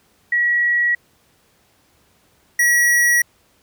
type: tone pair in turn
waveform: sine / square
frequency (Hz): 1921 / 1921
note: B6 / B6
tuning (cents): -48 / -48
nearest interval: unison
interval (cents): 0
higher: neither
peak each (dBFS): -14 / -13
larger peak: second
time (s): 0.32-0.95 / 2.59-3.22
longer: neither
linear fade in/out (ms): 5
effects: pink hiss -58 dBFS RMS until 3.62 s + high-pass 60 Hz 12 dB/octave